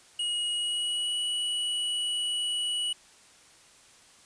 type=tone with pitch glide; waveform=square; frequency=2893 to 2937 Hz; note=F#7 to F#7; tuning=-40 to -13 cents; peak=-28 dBFS; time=0.19-2.93 s; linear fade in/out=5 ms; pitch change=+27 cents; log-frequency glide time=0.51-1.18 s; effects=white hiss -56 dBFS RMS until 4.25 s + resampled to 22050 Hz